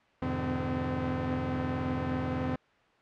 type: tone cluster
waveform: sawtooth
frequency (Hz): 84.4 / 102.6 / 125.9 / 149.6 / 256.8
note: E2 / G#2 / B2 / D3 / C4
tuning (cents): +41 / -21 / +34 / +32 / -32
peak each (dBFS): -33 / -37 / -36 / -33 / -28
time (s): 0.22-2.56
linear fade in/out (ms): 5
effects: white hiss -63 dBFS RMS until 3.01 s + low-pass 2000 Hz 12 dB/octave